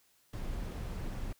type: noise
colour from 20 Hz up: brown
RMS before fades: -38 dBFS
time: 0.33-1.33 s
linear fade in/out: 5 ms
effects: white hiss -69 dBFS RMS until 1.39 s